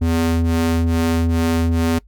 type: ring-modulated tone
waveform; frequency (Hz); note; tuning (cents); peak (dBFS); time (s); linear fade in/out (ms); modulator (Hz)
square; 82.41; E2; 0; -13; 0.01-1.99; 10; 166
effects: noise-tail reverb RT60 0.1 s tail -22 dB re dry + added 50 Hz sine -45 dBFS peak until 2.07 s